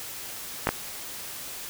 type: clicks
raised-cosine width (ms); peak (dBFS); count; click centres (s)
0.5; -7; 2; 0.671 / 0.69
effects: white hiss -38 dBFS RMS until 1.69 s